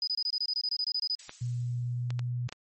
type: tone bursts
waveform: sine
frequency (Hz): 4978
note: D#8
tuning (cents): 0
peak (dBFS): -27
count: 15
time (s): 0.02-1.151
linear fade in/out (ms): 2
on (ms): 53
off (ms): 24
type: noise with exponential decay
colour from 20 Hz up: violet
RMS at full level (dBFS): -36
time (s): 1.19-2.3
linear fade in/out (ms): 5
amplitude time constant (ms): 240
type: clicks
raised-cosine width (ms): 0.2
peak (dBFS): -22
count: 5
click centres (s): 1.294 / 2.105 / 2.193 / 2.49 / 2.525
type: tone with pitch glide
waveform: sine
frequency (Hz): 121.4 to 122.32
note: B2 to B2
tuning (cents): -29 to -16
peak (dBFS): -29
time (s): 1.41-2.48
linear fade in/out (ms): 10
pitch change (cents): +13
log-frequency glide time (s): 1.77-2.12
effects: MP3 32 kbps